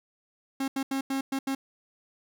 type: tone bursts at uneven times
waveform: 45% pulse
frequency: 270 Hz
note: C#4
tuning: 45 cents flat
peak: -27 dBFS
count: 6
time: 0.6-0.68 / 0.76-0.83 / 0.91-1.01 / 1.1-1.21 / 1.32-1.39 / 1.47-1.55 s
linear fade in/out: 5 ms
effects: none